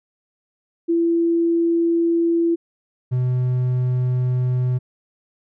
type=tone pair in turn; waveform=sine / triangle; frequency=336.3 / 125.97 Hz; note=E4 / B2; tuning=+35 / +35 cents; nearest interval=octave + perfect fourth; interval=1700 cents; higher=first; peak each=-15 dBFS; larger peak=neither; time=0.88-2.56 / 3.11-4.79 s; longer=neither; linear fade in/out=20 ms; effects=none